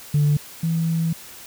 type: tone pair in turn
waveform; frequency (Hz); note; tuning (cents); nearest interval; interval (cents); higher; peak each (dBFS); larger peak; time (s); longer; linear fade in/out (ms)
sine; 146.83 / 164.21; D3 / E3; 0 / -6; major second; 194; second; -13 / -18; first; 0.14-0.37 / 0.63-1.13; second; 5
effects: tanh soft clip ceiling -12 dBFS + white hiss -41 dBFS RMS until 1.46 s